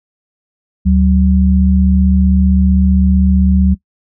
sine tone pair together, 73.4 / 188.95 Hz, D2 / F#3, 0 / +37 cents, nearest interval octave + major third, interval 1637 cents, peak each -10 dBFS, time 0.85-3.75 s, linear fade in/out 20 ms, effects noise-tail reverb RT60 0.1 s tail -19 dB re dry

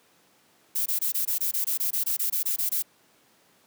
violet noise bursts, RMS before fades -26 dBFS, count 16, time 0.75-2.825 s, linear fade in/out 10 ms, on 110 ms, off 21 ms, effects pink hiss -61 dBFS RMS until 3.66 s + high-pass 200 Hz 12 dB/octave

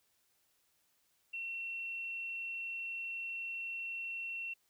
sine tone, 2716 Hz, F7, 49 cents flat, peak -38 dBFS, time 1.33-4.54 s, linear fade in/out 10 ms, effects white hiss -75 dBFS RMS until 4.69 s

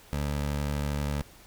20% pulse tone, 72.4 Hz, D2, 24 cents flat, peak -23 dBFS, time 0.13-1.22 s, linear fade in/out 0 ms, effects pink hiss -53 dBFS RMS until 1.46 s

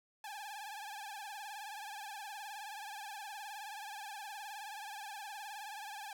sawtooth tone with vibrato, 830.6 Hz, G#5, in tune, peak -40 dBFS, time 0.24-6.13 s, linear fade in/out 2 ms, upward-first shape triangle, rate 19 Hz, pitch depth 120 cents each way, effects none

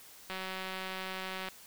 click train, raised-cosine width 0.3 ms, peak -23 dBFS, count 224, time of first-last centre 0.3-1.486 s, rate 188 Hz, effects white hiss -54 dBFS RMS until 1.66 s

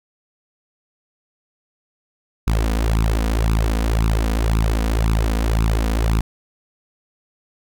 sawtooth tone with flanger, 55 Hz, A1, in tune, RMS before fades -18 dBFS, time 2.47-6.21 s, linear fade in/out 5 ms, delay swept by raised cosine 0.77 to 4.17 ms, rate 1.9 Hz, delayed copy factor +0.8, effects none

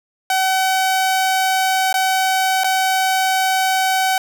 sawtooth tone with dropouts, 758 Hz, F#5, 42 cents sharp, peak -11 dBFS, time 0.3-4.18 s, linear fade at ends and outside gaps 2 ms, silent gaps 1.928-1.941 / 2.636-2.643 s, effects none

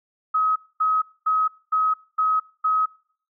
sine tone bursts, 1272 Hz, D#6, 38 cents sharp, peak -17 dBFS, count 6, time 0.34-2.86 s, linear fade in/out 10 ms, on 220 ms, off 240 ms, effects noise-tail reverb RT60 0.6 s tail -24 dB re dry

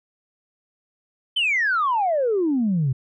sine exponential sweep, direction down, 3136 to 123.47 Hz, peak -17 dBFS, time 1.36-2.93 s, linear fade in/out 10 ms, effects tanh soft clip ceiling -14 dBFS

